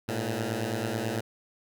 10% pulse beating tone pair, 106.7 / 115.8 Hz, G#2 / A#2, +47 / -11 cents, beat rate 9.1 Hz, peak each -24 / -23 dBFS, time 0.08-1.21 s, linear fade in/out 10 ms, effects none

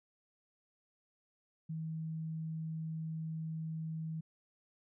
sine tone, 160 Hz, D#3, 49 cents sharp, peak -37 dBFS, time 1.69-4.21 s, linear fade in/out 10 ms, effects none

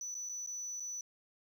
sine tone with dropouts, 5960 Hz, F#8, 12 cents sharp, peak -37 dBFS, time 0.01-1.01 s, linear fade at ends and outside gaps 2 ms, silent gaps 0.144-0.15 / 0.29-0.294 / 0.463-0.472 / 0.799-0.803 s, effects tanh soft clip ceiling -36 dBFS + 11-bit

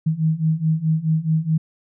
sine beating tone pair, 156.3 / 161 Hz, D#3 / E3, +8 / -41 cents, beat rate 4.7 Hz, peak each -21 / -19 dBFS, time 0.06-1.58 s, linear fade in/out 10 ms, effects none

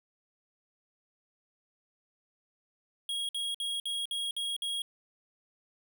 square tone bursts, 3292 Hz, G#7, 16 cents flat, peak -32 dBFS, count 7, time 3.09-4.82 s, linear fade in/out 2 ms, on 200 ms, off 55 ms, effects none

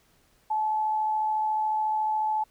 sine tone with amplitude modulation, 863 Hz, A5, 34 cents flat, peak -22 dBFS, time 0.5-2.44 s, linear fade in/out 10 ms, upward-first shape sine, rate 74 Hz, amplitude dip 30%, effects pink hiss -64 dBFS RMS until 2.5 s

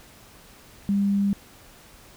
sine tone, 200 Hz, G3, 35 cents sharp, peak -19 dBFS, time 0.89-1.33 s, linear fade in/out 0 ms, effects pink hiss -50 dBFS RMS until 2.16 s

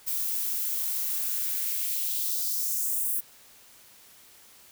violet noise with high-pass filter sweep, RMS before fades -29 dBFS, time 0.06-3.21 s, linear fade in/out 20 ms, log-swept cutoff 270 to 11000 Hz, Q 1.8, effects white hiss -54 dBFS RMS until 4.71 s

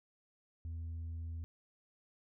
sine tone with tanh clipping, 82.41 Hz, E2, in tune, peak -40 dBFS, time 0.65-1.44 s, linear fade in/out 0 ms, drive 2 dB, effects none

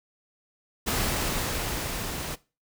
pink noise with level ramp, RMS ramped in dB -26 to -34 dBFS, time 0.86-2.36 s, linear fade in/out 20 ms, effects noise-tail reverb RT60 0.3 s tail -20 dB re dry

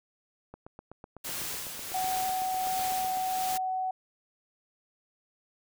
click train, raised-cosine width 1 ms, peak -30 dBFS, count 22, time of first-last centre 0.54-3.172 s, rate 7.98 Hz
white noise with tremolo, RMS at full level -35 dBFS, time 1.24-3.58 s, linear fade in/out 10 ms, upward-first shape sine, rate 1.4 Hz, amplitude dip 45%
sine tone, 749 Hz, F#5, 21 cents sharp, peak -28 dBFS, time 1.94-3.91 s, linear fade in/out 5 ms
effects none

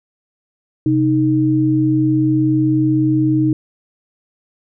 sine tone pair together, 130.8 / 311.1 Hz, C3 / D#4, 0 / 0 cents, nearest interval octave + minor third, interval 1500 cents, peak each -17 / -13 dBFS, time 0.86-3.53 s, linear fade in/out 2 ms, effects none

